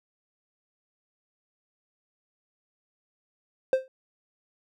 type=tone with exponential decay; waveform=triangle; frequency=523.3 Hz; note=C5; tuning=in tune; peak=-13 dBFS; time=3.73-3.88 s; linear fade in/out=1 ms; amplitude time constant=31 ms; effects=none